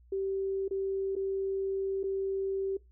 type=tone with dropouts; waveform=sine; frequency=387.9 Hz; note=G4; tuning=18 cents flat; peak=-29 dBFS; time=0.12-2.77 s; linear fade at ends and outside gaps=5 ms; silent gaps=0.681-0.709 / 1.154-1.163 / 2.032-2.038 s; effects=noise-tail reverb RT60 0.2 s tail -21 dB re dry + added 60 Hz sine -56 dBFS peak until 2.91 s